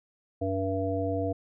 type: harmonic tone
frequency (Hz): 96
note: G2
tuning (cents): -36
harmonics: 1 / 3 / 5 / 7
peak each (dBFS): -32 / -32 / -32 / -32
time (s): 0.41-1.33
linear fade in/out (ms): 10
effects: none